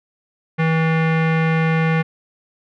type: tone with low-pass filter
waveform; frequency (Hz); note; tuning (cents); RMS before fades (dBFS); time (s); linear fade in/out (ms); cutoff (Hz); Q
square; 161.4; E3; -36; -17; 0.58-2.03; 20; 2100; 2.8
effects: none